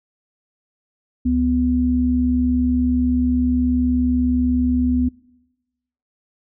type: tone pair together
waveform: sine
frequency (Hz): 70 / 249.5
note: C#2 / B3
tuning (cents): +18 / +18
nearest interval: octave + minor seventh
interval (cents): 2200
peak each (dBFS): -22 / -16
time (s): 1.25-5.09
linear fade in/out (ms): 10
effects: noise-tail reverb RT60 1.0 s tail -23 dB re dry